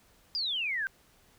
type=exponential sweep; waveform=sine; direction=down; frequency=5010 to 1523 Hz; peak=-29 dBFS; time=0.35-0.87 s; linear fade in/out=0 ms; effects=pink hiss -63 dBFS RMS until 1.38 s